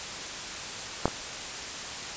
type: clicks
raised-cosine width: 1 ms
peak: -7 / -19 dBFS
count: 2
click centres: 1.056 / 1.08 s
effects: white hiss -36 dBFS RMS until 2.16 s + resampled to 16000 Hz

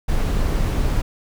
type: noise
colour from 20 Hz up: brown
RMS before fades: -19 dBFS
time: 0.08-1.02 s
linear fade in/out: 10 ms
effects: none

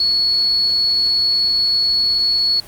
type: tone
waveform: sine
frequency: 4384 Hz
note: C#8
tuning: 20 cents flat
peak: -13 dBFS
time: 0-2.6 s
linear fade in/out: 2 ms
effects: pink hiss -39 dBFS RMS until 2.67 s + Opus 32 kbps

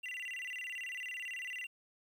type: tone with vibrato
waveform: triangle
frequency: 2349 Hz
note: D7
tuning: in tune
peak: -38 dBFS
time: 0.03-1.67 s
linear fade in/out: 10 ms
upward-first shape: square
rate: 18 Hz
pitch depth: 280 cents each way
effects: 11-bit

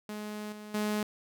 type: tone with level steps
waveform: sawtooth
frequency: 210.8 Hz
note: G#3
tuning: 26 cents sharp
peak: -33 / -39 / -25 dBFS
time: 0.09-1.03 s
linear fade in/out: 2 ms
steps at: 0.52 / 0.74 s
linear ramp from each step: 5 ms
effects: none

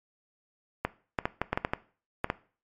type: clicks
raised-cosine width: 0.5 ms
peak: -11 dBFS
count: 10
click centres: 0.85 / 1.188 / 1.255 / 1.416 / 1.53 / 1.575 / 1.649 / 1.735 / 2.244 / 2.301 s
effects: noise-tail reverb RT60 0.4 s tail -18 dB re dry + MP3 64 kbps

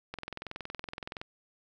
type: click train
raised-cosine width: 0.3 ms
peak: -22 dBFS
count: 24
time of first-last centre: 0.14-1.215 s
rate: 21.4 Hz
effects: none

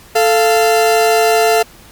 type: tone pair together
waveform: 40% pulse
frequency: 440 / 692.6 Hz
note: A4 / F5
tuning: 0 / -15 cents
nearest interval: minor sixth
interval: 785 cents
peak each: -11 dBFS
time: 0.15-1.63 s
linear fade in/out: 10 ms
effects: pink hiss -41 dBFS RMS until 1.91 s + MP3 96 kbps

